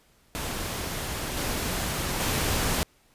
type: noise with level steps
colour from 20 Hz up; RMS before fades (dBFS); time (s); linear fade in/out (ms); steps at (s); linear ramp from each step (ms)
pink; -32 / -29 / -26; 0.35-2.83; 0; 1.37 / 2.2; 2
effects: pink hiss -62 dBFS RMS until 3.14 s + resampled to 32000 Hz